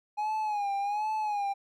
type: tone with vibrato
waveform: triangle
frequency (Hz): 830.6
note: G#5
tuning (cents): 0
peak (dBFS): -26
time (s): 0.17-1.54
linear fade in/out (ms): 20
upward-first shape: sine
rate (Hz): 1.3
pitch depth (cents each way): 78
effects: none